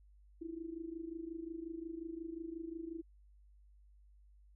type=tone with amplitude modulation; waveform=sine; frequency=329.6 Hz; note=E4; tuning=in tune; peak=-38 dBFS; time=0.41-3.02 s; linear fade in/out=10 ms; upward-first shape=sine; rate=25.6 Hz; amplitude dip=80%; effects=added 50 Hz sine -60 dBFS peak until 4.55 s